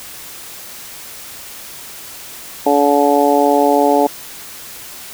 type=harmonic tone; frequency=143.4 Hz; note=D3; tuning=41 cents flat; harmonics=2 / 3 / 4 / 5 / 6; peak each=-16 / -16 / -16 / -16 / -16 dBFS; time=2.66-4.07 s; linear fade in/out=5 ms; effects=white hiss -33 dBFS RMS until 5.13 s